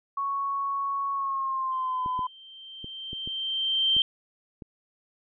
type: tone with pitch glide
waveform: sine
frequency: 1108.7 to 1010.8 Hz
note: C#6 to B5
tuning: 0 to +40 cents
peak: -26 dBFS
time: 0.17-2.27 s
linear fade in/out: 5 ms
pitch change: -160 cents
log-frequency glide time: 1.13-2.05 s
type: tone with exponential growth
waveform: sine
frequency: 3136 Hz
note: G7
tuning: in tune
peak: -18 dBFS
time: 1.72-4.02 s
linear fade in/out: 1 ms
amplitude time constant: 500 ms
type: clicks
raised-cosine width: 3 ms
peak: -27 dBFS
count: 7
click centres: 2.061 / 2.192 / 2.844 / 3.131 / 3.275 / 3.966 / 4.622 s
effects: none